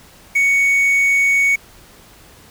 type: tone with quantisation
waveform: triangle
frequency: 2228 Hz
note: C#7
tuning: 8 cents sharp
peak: -10 dBFS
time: 0.35-1.56 s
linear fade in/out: 10 ms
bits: 6
effects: pink hiss -45 dBFS RMS until 2.5 s